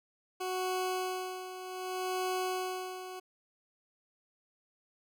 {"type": "tone with tremolo", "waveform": "20% pulse", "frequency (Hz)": 370, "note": "F#4", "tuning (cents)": 0, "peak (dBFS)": -26, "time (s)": [0.4, 3.2], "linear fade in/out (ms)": 10, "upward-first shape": "sine", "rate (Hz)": 0.65, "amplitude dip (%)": 70, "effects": []}